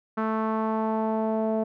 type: tone with low-pass filter sweep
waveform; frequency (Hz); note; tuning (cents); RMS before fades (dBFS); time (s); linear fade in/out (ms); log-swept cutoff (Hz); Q
sawtooth; 220; A3; 0; -26; 0.17-1.64; 10; 1300 to 650; 2.9
effects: none